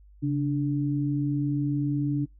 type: tone pair together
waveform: sine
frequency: 138.2 / 292 Hz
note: C#3 / D4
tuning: -5 / -10 cents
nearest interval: octave + minor second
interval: 1295 cents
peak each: -26 dBFS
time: 0.22-2.26 s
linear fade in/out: 20 ms
effects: noise-tail reverb RT60 0.2 s tail -26 dB re dry + added 50 Hz sine -50 dBFS peak until 2.39 s